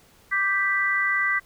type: chord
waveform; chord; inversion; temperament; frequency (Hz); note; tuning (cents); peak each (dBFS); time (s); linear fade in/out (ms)
sine; G major; second; equal; 1174.7 / 1568 / 1975.5; D6 / G6 / B6; 0 / 0 / 0; -28 / -26 / -22; 0.31-1.4; 20
effects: pink hiss -56 dBFS RMS until 1.45 s